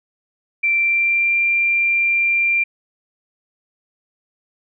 sine tone with pitch glide, 2349 to 2375 Hz, D7 to D7, 0 to +19 cents, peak -14 dBFS, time 0.63-2.64 s, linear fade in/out 10 ms, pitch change +19 cents, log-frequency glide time 0.73-1.35 s, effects none

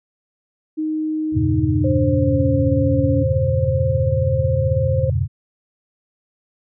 sine tone with pitch glide, 311.1 to 282 Hz, D#4 to C#4, 0 to +30 cents, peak -19 dBFS, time 0.77-3.24 s, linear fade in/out 20 ms, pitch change -170 cents, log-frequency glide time 1.63-2.43 s
sine chord, E diminished seventh, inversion none, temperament equal, 82.41 / 98 / 116.54 / 138.59 Hz, E2 / G2 / Bb2 / Db3, 0 / 0 / 0 / 0 cents, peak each -22 dBFS, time 1.32-5.28 s, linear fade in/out 50 ms
sine tone, 528 Hz, C5, 16 cents sharp, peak -20 dBFS, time 1.84-5.1 s, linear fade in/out 5 ms
effects none

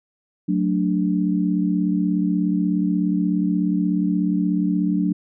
sine chord, D major, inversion first, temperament just, 183.54 / 220.2 / 293.7 Hz, F#3 / A3 / D4, -14 / +2 / 0 cents, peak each -20 / -25 / -22 dBFS, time 0.48-5.13 s, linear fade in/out 10 ms, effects none

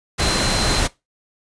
sine tone in noise, 4100 Hz, C8, 36 cents flat, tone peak -25 dBFS, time 0.19-0.81 s, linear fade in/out 20 ms, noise pink, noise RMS -19 dBFS, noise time 0.18-0.88 s, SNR -9 dB, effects noise-tail reverb RT60 0.2 s tail -19 dB re dry + resampled to 22050 Hz

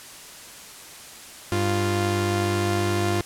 sawtooth tone pair together, 99.36 / 349.2 Hz, G2 / F4, +24 / 0 cents, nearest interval octave + minor seventh, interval 2176 cents, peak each -20 dBFS, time 1.52-3.21 s, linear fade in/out 0 ms, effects white hiss -42 dBFS RMS until 3.25 s + low-pass 11000 Hz 12 dB/octave

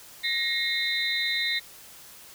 sine tone cluster, 1869 / 2150 / 3652 / 4006 Hz, A#6 / C7 / A#7 / B7, +4 / +47 / -36 / +24 cents, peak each -30 dBFS, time 0.23-1.6 s, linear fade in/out 20 ms, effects white hiss -48 dBFS RMS until 2.34 s

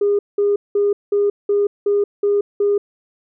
sine tone bursts, 407.2 Hz, G#4, 34 cents flat, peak -12 dBFS, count 8, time 0.01-2.78 s, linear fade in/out 5 ms, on 180 ms, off 190 ms, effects tanh soft clip ceiling -9 dBFS

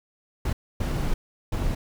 brown noise bursts at uneven times, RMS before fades -25 dBFS, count 3, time 0.45-0.53 / 0.8-1.14 / 1.52-1.75 s, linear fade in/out 5 ms, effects none

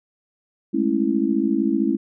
sine chord, A major seventh, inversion third, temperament just, 206.2 / 220 / 275 / 330 Hz, G#3 / A3 / C#4 / E4, -12 / 0 / -14 / +2 cents, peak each -25 / -24 / -22 / -22 dBFS, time 0.73-1.97 s, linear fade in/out 20 ms, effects none

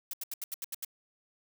blue noise bursts, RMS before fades -37 dBFS, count 8, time 0.11-0.848 s, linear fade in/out 2 ms, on 24 ms, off 78 ms, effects none

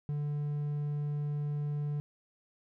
triangle tone, 146.83 Hz, D3, in tune, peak -29 dBFS, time 0.09-2 s, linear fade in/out 0 ms, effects none

